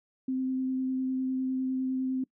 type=tone with vibrato; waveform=sine; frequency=260.2 Hz; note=C4; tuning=9 cents flat; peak=-27 dBFS; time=0.28-2.24 s; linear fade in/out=5 ms; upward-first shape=sine; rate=9.9 Hz; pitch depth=10 cents each way; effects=noise-tail reverb RT60 0.1 s tail -23 dB re dry